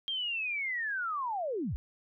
sine linear sweep, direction down, 3224 to 41.2 Hz, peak -31 dBFS, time 0.08-1.76 s, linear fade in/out 0 ms, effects none

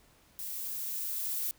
violet noise with level ramp, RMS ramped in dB -39 to -33 dBFS, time 0.39-1.51 s, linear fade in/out 0 ms, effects pink hiss -63 dBFS RMS until 1.58 s

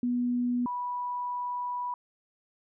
sine tone pair in turn, 244.5 / 981.4 Hz, B3 / B5, -17 / -11 cents, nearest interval 2 octaves, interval 2406 cents, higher second, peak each -25 / -30 dBFS, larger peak first, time 0.03-0.66 / 0.66-1.94 s, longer second, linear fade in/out 2 ms, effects none

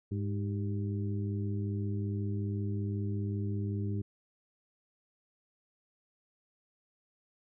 harmonic tone with a mistuned harmonic, 102.5 Hz, G#2, 22 cents flat, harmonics 1 / 2 / 3 / 4, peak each -32 / -38 / -42 / -44 dBFS, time 0.11-4.02 s, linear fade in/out 10 ms, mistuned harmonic 4, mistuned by -74 cents, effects none

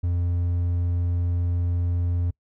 triangle tone, 87.31 Hz, F2, in tune, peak -19 dBFS, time 0.03-2.31 s, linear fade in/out 10 ms, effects noise-tail reverb RT60 0.1 s tail -25 dB re dry

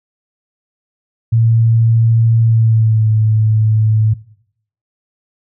sine tone with pitch glide, 114.2 to 109.04 Hz, A#2 to A2, -35 to -15 cents, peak -8 dBFS, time 1.32-4.14 s, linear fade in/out 10 ms, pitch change -80 cents, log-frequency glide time 2.42-3.1 s, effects noise-tail reverb RT60 0.7 s tail -20 dB re dry

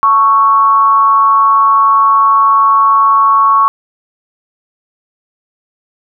sine tone with frequency modulation, 1108.7 Hz, C#6, in tune, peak -5 dBFS, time 0.03-3.68 s, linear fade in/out 0 ms, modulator 218 Hz, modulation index 0.42, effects none

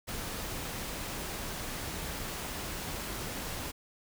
pink noise, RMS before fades -38 dBFS, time 0.07-3.72 s, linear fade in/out 20 ms, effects none

